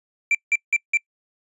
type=tone bursts; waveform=triangle; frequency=2349 Hz; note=D7; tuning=in tune; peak=-14 dBFS; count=4; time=0.31-0.972 s; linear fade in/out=2 ms; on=38 ms; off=170 ms; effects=noise-tail reverb RT60 0.1 s tail -26 dB re dry + resampled to 24000 Hz